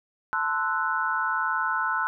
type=chord; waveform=sine; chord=F# half-diminished seventh; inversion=first; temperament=equal with one note detuned; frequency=880 / 1039.9 / 1318.5 / 1480 Hz; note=A5 / C6 / E6 / F#6; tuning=0 / -11 / 0 / 0 cents; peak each=-31 / -30 / -29 / -27 dBFS; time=0.33-2.07 s; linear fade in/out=0 ms; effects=none